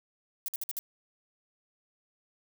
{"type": "noise bursts", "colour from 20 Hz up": "violet", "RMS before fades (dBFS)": -34, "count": 5, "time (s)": [0.46, 0.79], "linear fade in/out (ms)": 0, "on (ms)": 22, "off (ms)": 55, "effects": []}